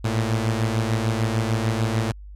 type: beating tone pair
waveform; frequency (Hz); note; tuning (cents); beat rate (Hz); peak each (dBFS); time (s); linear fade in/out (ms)
sawtooth; 110 / 116.7; A2 / A#2; 0 / +2; 6.7; -18 / -22; 0.04-2.12; 10
effects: added 50 Hz sine -37 dBFS peak until 2.35 s + low-pass 10000 Hz 12 dB/octave